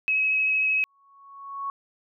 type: tone with vibrato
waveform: sine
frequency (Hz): 2559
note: D#7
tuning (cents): +48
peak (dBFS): -20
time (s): 0.08-0.84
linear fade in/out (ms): 0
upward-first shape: sine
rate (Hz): 13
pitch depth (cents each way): 11
type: tone with exponential growth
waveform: sine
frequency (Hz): 1108.7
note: C#6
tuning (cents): 0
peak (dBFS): -26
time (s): 0.82-1.7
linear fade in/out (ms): 1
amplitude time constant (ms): 190
effects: none